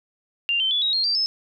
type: tone with pitch steps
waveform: sine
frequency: 2790 / 3096 / 3435 / 3811 / 4229 / 4692 / 5206 Hz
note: F7 / G7 / A7 / A#7 / C8 / D8 / E8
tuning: -2 / -22 / -42 / +38 / +18 / -2 / -22 cents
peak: -19 dBFS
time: 0.49-1.26 s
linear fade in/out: 0 ms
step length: 110 ms
effects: none